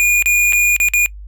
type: tone with dropouts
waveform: square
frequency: 2435 Hz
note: D#7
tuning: 38 cents flat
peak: -11 dBFS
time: 0-1.06 s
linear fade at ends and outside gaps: 0 ms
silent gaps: 0.224-0.259 / 0.524-0.532 / 0.764-0.801 / 0.886-0.936 s
effects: noise-tail reverb RT60 0.1 s tail -22 dB re dry + added 50 Hz sine -30 dBFS peak until 1.27 s